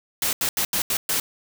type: noise bursts at uneven times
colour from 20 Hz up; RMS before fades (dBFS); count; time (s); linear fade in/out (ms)
white; -23; 6; 0.22-0.33 / 0.41-0.49 / 0.57-0.65 / 0.73-0.82 / 0.9-0.97 / 1.09-1.2; 2
effects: none